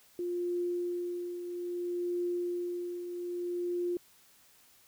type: tone with tremolo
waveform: sine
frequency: 351.8 Hz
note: F4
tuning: 13 cents sharp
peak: -29 dBFS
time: 0.19-3.97 s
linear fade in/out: 2 ms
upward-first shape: triangle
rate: 0.61 Hz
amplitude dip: 60%
effects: white hiss -62 dBFS RMS until 4.87 s